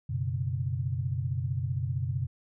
sine chord, F# suspended fourth, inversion none, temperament just, 92.5 / 123.33 / 138.75 Hz, F#2 / B2 / C#3, 0 / -2 / +2 cents, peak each -33 / -31 / -33 dBFS, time 0.09-2.27 s, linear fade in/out 10 ms, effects none

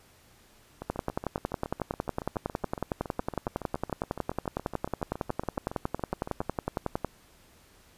two click trains, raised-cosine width 1 ms, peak -22 / -14 dBFS, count 41 / 68, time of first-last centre 0.82-6.414 / 0.9-7.047 s, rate 7.15 / 10.9 Hz, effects pink hiss -59 dBFS RMS until 7.97 s + resampled to 32000 Hz

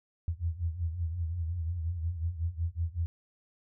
sine tone cluster, 79.3 / 84.4 / 89.9 Hz, D#2 / E2 / F#2, +33 / +41 / -49 cents, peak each -37 / -32 / -38 dBFS, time 0.28-3.06 s, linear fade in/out 0 ms, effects none

